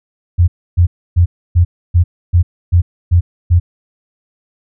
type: tone bursts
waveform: sine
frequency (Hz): 87.31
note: F2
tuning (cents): 0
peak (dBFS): -5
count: 9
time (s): 0.38-3.6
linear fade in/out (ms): 20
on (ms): 100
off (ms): 290
effects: none